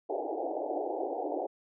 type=band-pass noise; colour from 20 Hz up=white; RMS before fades=-34 dBFS; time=0.09-1.47 s; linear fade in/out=10 ms; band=290 to 820 Hz; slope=96 dB/octave; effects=none